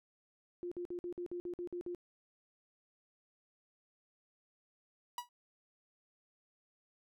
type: tone bursts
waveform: sine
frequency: 352 Hz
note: F4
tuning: 14 cents sharp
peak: -38 dBFS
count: 10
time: 0.63-1.948 s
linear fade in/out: 0 ms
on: 85 ms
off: 52 ms
type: tone with exponential decay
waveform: 45% pulse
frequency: 971 Hz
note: B5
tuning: 30 cents flat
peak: -34 dBFS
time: 5.18-5.29 s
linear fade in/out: 2 ms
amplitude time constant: 22 ms
effects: none